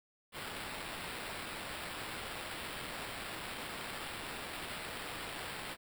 white noise with sample-and-hold, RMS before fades -43 dBFS, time 0.32-5.77 s, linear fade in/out 50 ms, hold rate 6300 Hz, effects none

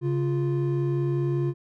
triangle tone pair together, 138.1 / 349.2 Hz, C#3 / F4, -6 / 0 cents, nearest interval octave + major third, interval 1606 cents, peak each -22 / -25 dBFS, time 0.01-1.54 s, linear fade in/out 50 ms, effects none

